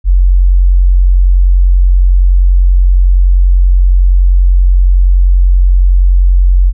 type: tone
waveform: sine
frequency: 45.27 Hz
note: F#1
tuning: 37 cents flat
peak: -3 dBFS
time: 0.04-6.73 s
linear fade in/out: 50 ms
effects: none